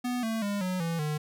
square tone with pitch steps, 246.9 / 223.8 / 202.9 / 183.9 / 166.7 / 151.11 Hz, B3 / A3 / G#3 / F#3 / E3 / D3, 0 / +30 / -40 / -10 / +20 / +50 cents, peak -29 dBFS, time 0.04-1.18 s, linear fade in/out 10 ms, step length 190 ms, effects none

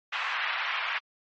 white band-pass noise, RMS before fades -31 dBFS, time 0.12-0.99 s, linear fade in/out 10 ms, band 880 to 2700 Hz, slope 24 dB/octave, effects MP3 32 kbps

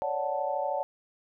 sine chord, D major seventh, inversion third, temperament equal, 554.4 / 587.3 / 740 / 880 Hz, C#5 / D5 / F#5 / A5, 0 / 0 / 0 / 0 cents, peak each -33 dBFS, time 0.02-0.83 s, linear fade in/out 0 ms, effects none

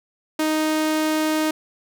sawtooth tone, 311.1 Hz, D#4, in tune, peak -15 dBFS, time 0.39-1.51 s, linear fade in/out 5 ms, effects none

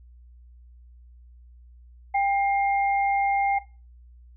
sine tone pair together, 794.1 / 2120 Hz, G5 / C7, +22 / +22 cents, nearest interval octave + perfect fourth, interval 1700 cents, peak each -20 / -29 dBFS, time 2.14-3.59 s, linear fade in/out 10 ms, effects noise-tail reverb RT60 0.3 s tail -17 dB re dry + added 60 Hz sine -47 dBFS peak until 4.36 s

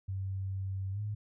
sine tone with pitch glide, 96.1 to 104.8 Hz, G2 to G#2, -34 to +16 cents, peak -33 dBFS, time 0.08-1.15 s, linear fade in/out 10 ms, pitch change +150 cents, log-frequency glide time 0.92-1 s, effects none

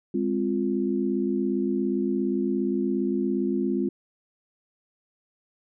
sine chord, F minor, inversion first, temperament equal with one note detuned, 204.3 / 261.6 / 349.2 Hz, Ab3 / C4 / F4, -28 / 0 / 0 cents, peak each -27 dBFS, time 0.14-3.89 s, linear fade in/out 5 ms, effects none

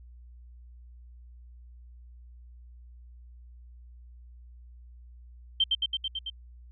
sine tone with echo, 3135 Hz, G7, 1 cent flat, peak -20 dBFS, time 5.6-5.64 s, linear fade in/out 5 ms, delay 110 ms, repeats 6, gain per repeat -2 dB, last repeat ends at 6.3 s, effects added 60 Hz sine -47 dBFS peak until 6.71 s

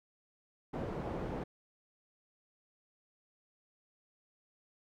white low-pass noise, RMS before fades -39 dBFS, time 0.73-1.44 s, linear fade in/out 10 ms, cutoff 510 Hz, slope 12 dB/octave, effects none

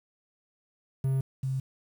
triangle / sine tone pair in turn, 133.5 / 132.65 Hz, C3 / C3, +35 / +24 cents, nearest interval unison, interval 11 cents, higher first, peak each -22 / -27 dBFS, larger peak first, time 1.04-1.21 / 1.43-1.6 s, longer neither, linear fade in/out 5 ms, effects 9-bit

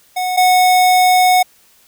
square tone pair in turn, 734 / 734 Hz, F#5 / F#5, -14 / -14 cents, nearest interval unison, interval 0 cents, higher neither, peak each -17 / -9 dBFS, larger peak second, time 0.16-0.37 / 0.37-1.43 s, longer second, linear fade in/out 10 ms, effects white hiss -51 dBFS RMS until 1.87 s

